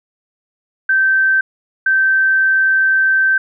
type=tone pair in turn; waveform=sine; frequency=1553 / 1553 Hz; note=G6 / G6; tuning=-17 / -17 cents; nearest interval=unison; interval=0 cents; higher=neither; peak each=-10 dBFS; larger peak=neither; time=0.89-1.41 / 1.86-3.38 s; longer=second; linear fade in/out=5 ms; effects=none